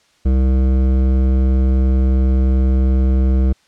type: tone with hard clipping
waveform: sine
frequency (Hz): 65.1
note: C2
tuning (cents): -8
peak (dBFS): -13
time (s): 0.25-3.53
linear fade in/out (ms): 10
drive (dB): 13
effects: white hiss -56 dBFS RMS until 3.67 s + low-pass 6000 Hz 12 dB/octave